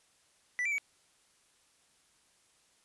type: tone with pitch steps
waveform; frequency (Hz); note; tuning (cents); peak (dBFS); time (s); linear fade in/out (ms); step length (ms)
triangle; 1974 / 2341 / 2265; B6 / D7 / C#7; -1 / -6 / +37; -28; 0.59-0.782; 0; 64
effects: white hiss -68 dBFS RMS until 2.84 s + resampled to 24000 Hz